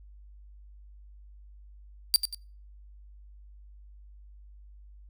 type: tone with echo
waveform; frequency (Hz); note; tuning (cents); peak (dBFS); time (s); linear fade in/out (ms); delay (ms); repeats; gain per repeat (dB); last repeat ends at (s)
sawtooth; 4699; D8; 0; -14; 2.14-2.16; 0; 93; 2; -9; 2.346
effects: noise-tail reverb RT60 0.4 s tail -25 dB re dry + added 50 Hz sine -48 dBFS peak until 5.09 s